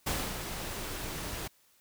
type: noise with ADSR envelope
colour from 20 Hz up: pink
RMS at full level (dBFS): -31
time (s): 0.06-1.48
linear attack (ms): 11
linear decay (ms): 260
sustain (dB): -7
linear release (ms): 10
effects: white hiss -66 dBFS RMS until 1.8 s